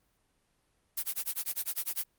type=noise with tremolo; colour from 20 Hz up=blue; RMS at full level=-31 dBFS; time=0.97-2.04 s; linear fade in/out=5 ms; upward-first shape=sine; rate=10 Hz; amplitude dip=100%; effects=pink hiss -73 dBFS RMS until 2.18 s + Opus 32 kbps